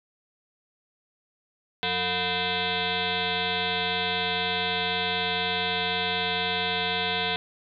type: tone with frequency modulation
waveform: sine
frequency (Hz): 2077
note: C7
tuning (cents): -13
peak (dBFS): -24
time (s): 1.83-7.36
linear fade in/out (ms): 0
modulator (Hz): 271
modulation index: 6.6
effects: none